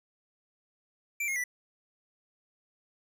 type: tone with pitch steps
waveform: square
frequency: 2345 / 2150 / 1971.9 Hz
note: D7 / C7 / B6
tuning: -3 / +47 / -3 cents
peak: -30 dBFS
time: 1.2-1.44 s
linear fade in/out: 5 ms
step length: 80 ms
effects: none